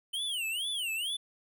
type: tone with vibrato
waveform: square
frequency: 3017 Hz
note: F#7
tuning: 33 cents sharp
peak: -32 dBFS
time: 0.13-1.17 s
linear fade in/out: 10 ms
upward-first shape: sine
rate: 2.2 Hz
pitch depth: 250 cents each way
effects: none